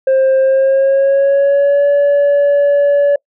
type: tone with pitch glide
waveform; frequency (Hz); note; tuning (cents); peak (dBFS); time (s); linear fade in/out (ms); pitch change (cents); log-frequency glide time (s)
sine; 530 to 571.3; C5 to D5; +22 to -48; -5; 0.07-3.16; 5; +130; 0.4-1.87
effects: noise-tail reverb RT60 0.1 s tail -26 dB re dry + tanh soft clip ceiling -7 dBFS